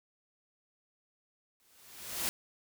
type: noise with exponential growth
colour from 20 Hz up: white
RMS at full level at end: -31 dBFS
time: 1.6-2.29 s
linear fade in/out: 0 ms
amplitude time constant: 150 ms
effects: none